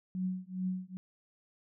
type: tone with tremolo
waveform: sine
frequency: 185 Hz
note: F#3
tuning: in tune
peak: -29 dBFS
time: 0.15-0.97 s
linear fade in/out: 0 ms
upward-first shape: triangle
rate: 2.4 Hz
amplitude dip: 100%
effects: none